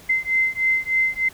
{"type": "beating tone pair", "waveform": "sine", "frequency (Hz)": [2069, 2072.3], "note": ["C7", "C7"], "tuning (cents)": [-20, -17], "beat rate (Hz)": 3.3, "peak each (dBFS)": -21, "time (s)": [0.09, 1.29], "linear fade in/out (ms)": 10, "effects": ["pink hiss -46 dBFS RMS until 1.33 s"]}